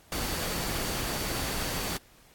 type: tone in noise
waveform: sine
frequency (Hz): 4551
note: C#8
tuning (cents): +45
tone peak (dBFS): -43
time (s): 0.12-1.97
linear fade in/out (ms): 2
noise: pink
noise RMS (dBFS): -32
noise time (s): 0.12-1.97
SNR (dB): -14
effects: pink hiss -58 dBFS RMS until 2.34 s + AAC 64 kbps